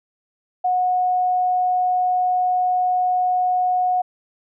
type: tone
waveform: sine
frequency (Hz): 730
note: F#5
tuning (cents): -24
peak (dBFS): -16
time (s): 0.64-4.02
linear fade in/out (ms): 10
effects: none